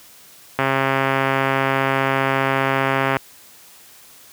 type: click train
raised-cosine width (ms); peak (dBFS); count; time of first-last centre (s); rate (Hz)
0.5; -3; 349; 0.59-3.168; 135
effects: white hiss -46 dBFS RMS until 4.32 s + high-pass 60 Hz 12 dB/octave